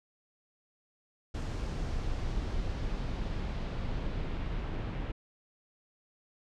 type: noise with low-pass filter sweep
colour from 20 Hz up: brown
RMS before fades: -34 dBFS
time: 1.34-5.12 s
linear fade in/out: 10 ms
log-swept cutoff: 6800 to 2900 Hz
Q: 1.1
effects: none